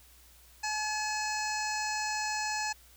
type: harmonic tone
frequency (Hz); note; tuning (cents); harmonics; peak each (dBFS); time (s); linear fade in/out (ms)
854; G#5; +48; 1 / 2 / 3 / 5 / 6 / 7 / 8 / 9; -34 / -37 / -39 / -41 / -42 / -42 / -43 / -44; 0.63-2.73; 10
effects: added 60 Hz sine -59 dBFS peak until 2.96 s + white hiss -59 dBFS RMS until 2.96 s